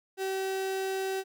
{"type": "tone", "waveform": "35% pulse", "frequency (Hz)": 383.2, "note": "G4", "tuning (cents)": -39, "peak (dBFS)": -28, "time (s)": [0.17, 1.24], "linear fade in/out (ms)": 50, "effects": []}